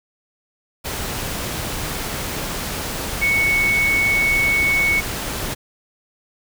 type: tone in noise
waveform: sine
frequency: 2217 Hz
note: C#7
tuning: in tune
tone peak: -15 dBFS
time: 3.21-5.01 s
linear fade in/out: 20 ms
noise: pink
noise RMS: -26 dBFS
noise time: 0.84-5.55 s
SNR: +8 dB
effects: none